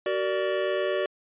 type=chord; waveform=square; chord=Gb augmented; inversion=none; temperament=equal with one note detuned; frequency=377.6 / 466.2 / 587.3 Hz; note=Gb4 / Bb4 / D5; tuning=+35 / 0 / 0 cents; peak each=-29 / -33 / -28 dBFS; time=0.06-1.06 s; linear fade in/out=2 ms; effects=resampled to 8000 Hz